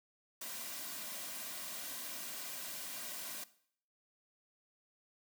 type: noise with comb filter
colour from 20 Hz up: white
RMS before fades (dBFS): -44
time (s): 0.41-3.44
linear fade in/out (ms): 5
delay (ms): 2.3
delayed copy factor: -0.5
effects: noise-tail reverb RT60 0.6 s tail -17 dB re dry + high-pass 200 Hz 12 dB/octave